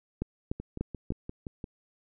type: two click trains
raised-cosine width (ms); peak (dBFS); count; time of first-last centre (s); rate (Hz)
3; -24 / -17; 7 / 4; 0.6-1.642 / 0.22-1.105; 5.76 / 3.39
effects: none